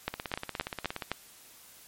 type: two click trains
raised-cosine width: 0.3 ms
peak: -18 / -13 dBFS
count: 16 / 5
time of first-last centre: 0.14-1.022 / 0.08-1.116 s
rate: 17 / 3.86 Hz
effects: white hiss -54 dBFS RMS until 1.87 s + MP3 64 kbps